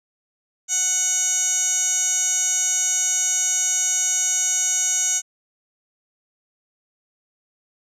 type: tone with band-pass filter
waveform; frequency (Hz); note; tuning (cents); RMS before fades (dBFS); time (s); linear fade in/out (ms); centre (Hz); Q
15% pulse; 740; F#5; 0; -21; 0.68-5.22; 50; 6400; 9.7
effects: none